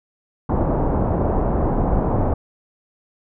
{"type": "low-pass noise", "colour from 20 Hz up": "pink", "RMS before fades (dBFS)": -19, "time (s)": [0.49, 2.34], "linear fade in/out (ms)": 5, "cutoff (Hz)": 920, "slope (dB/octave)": 24, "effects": []}